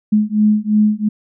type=beating tone pair; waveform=sine; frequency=210.5 / 213.4 Hz; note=G#3 / G#3; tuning=+24 / +47 cents; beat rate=2.9 Hz; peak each=-14 / -14 dBFS; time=0.12-1.09 s; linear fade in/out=10 ms; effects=none